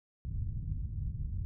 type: low-pass noise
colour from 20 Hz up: white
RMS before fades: -36 dBFS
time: 0.25-1.45 s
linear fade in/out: 0 ms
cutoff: 120 Hz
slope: 24 dB/octave
effects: none